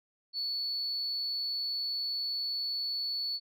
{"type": "tone", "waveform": "sine", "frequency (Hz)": 4435, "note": "C#8", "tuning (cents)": 0, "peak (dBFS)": -30, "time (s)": [0.33, 3.4], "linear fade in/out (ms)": 50, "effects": ["tanh soft clip ceiling -27 dBFS"]}